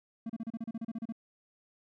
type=tone bursts; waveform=triangle; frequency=226.9 Hz; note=A#3; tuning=47 cents flat; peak=-32 dBFS; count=13; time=0.26-1.124 s; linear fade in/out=5 ms; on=36 ms; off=33 ms; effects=none